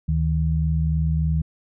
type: tone pair together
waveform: sine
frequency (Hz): 74.42 / 157.8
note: D2 / D#3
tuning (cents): +24 / +25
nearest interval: octave + minor second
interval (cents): 1301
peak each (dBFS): -21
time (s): 0.08-1.42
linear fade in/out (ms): 10
effects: none